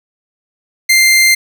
sawtooth tone, 2093 Hz, C7, in tune, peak -3 dBFS, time 0.89-1.35 s, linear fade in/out 10 ms, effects none

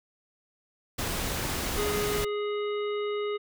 pink noise, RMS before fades -31 dBFS, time 0.98-2.25 s, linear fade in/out 10 ms
harmonic tone, 415.3 Hz, G#4, in tune, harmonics 1 / 3 / 5 / 7 / 9, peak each -28 / -38 / -42 / -45 / -47 dBFS, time 1.77-3.38 s, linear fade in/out 20 ms
effects none

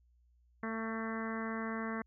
harmonic tone, 223.8 Hz, A3, 30 cents sharp, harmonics 1 / 2 / 3 / 4 / 5 / 6 / 7 / 8 / 9, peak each -38 / -44 / -47 / -50 / -44 / -48 / -47 / -47 / -49 dBFS, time 0.63-2.02 s, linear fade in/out 2 ms, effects added 60 Hz sine -65 dBFS peak until 2.06 s

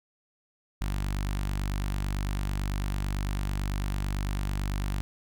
sawtooth tone with notch filter, 49 Hz, G1, in tune, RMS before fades -30 dBFS, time 0.81-5.01 s, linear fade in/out 0 ms, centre 470 Hz, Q 0.9, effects none

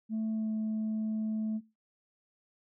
sine tone with pitch glide, 220 to 217.7 Hz, A3 to A3, 0 to -18 cents, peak -28 dBFS, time 0.09-1.61 s, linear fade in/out 50 ms, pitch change -18 cents, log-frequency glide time 0.32-0.51 s, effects noise-tail reverb RT60 0.3 s tail -25 dB re dry + tanh soft clip ceiling -28 dBFS

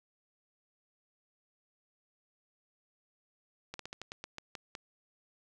slowing click train, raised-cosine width 0.2 ms, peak -24 dBFS, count 10, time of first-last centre 3.74-4.752 s, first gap 53 ms, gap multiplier 1.18, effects none

